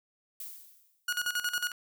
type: noise with exponential decay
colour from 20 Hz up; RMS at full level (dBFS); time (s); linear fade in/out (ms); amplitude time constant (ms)
violet; -39; 0.4-1.09; 2; 150
type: tone with tremolo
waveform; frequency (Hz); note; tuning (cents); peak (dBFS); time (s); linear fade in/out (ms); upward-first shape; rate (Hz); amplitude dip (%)
sawtooth; 1449; F#6; -37; -24; 1.08-1.72; 5; square; 11; 75
effects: none